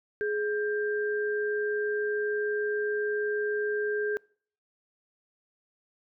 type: tone pair together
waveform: sine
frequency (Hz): 419.4 / 1587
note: G#4 / G6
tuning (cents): +17 / +21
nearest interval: octave + major seventh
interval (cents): 2304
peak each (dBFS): -27 / -33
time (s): 0.21-4.17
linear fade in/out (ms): 0
effects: noise-tail reverb RT60 0.5 s tail -26 dB re dry